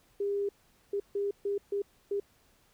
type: tone bursts at uneven times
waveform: sine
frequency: 402.5 Hz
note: G4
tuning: 46 cents sharp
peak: -28 dBFS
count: 6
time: 0.2-0.49 / 0.93-1 / 1.15-1.31 / 1.45-1.58 / 1.72-1.82 / 2.11-2.2 s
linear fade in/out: 5 ms
effects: pink hiss -66 dBFS RMS until 2.73 s